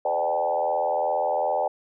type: tone with frequency modulation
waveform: sine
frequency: 686 Hz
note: F5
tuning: 31 cents flat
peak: -21 dBFS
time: 0.05-1.68 s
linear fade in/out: 5 ms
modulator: 82.6 Hz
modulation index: 2.2
effects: none